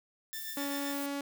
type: tone with tremolo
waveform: 15% pulse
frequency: 1776 Hz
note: A6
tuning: 16 cents sharp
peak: -33 dBFS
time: 0.33-0.94 s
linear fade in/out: 0 ms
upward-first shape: triangle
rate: 7.7 Hz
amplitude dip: 75%
type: noise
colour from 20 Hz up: violet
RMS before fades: -42 dBFS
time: 0.33-1.06 s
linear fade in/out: 0 ms
type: tone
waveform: sawtooth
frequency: 281.8 Hz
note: C#4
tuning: 29 cents sharp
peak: -30 dBFS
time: 0.57-1.21 s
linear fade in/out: 2 ms
effects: none